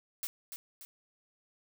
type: noise with echo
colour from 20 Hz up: blue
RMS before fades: -37 dBFS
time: 0.23-0.27 s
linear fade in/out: 0 ms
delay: 290 ms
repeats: 2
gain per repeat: -6 dB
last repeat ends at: 0.85 s
effects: none